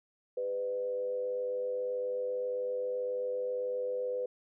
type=tone with frequency modulation; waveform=sine; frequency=501 Hz; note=B4; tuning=25 cents sharp; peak=-31 dBFS; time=0.37-4.26 s; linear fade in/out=5 ms; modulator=98.2 Hz; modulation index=0.45; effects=none